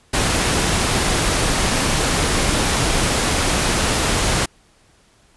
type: noise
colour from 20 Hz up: pink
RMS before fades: -18 dBFS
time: 0.13-4.46 s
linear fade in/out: 10 ms
effects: pink hiss -55 dBFS RMS until 5.36 s + resampled to 24000 Hz